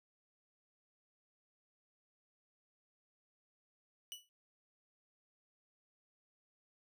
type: tone with exponential decay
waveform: sawtooth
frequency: 2952 Hz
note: F#7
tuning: 5 cents flat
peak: -38 dBFS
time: 4.12-4.29 s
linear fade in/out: 0 ms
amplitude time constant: 35 ms
effects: none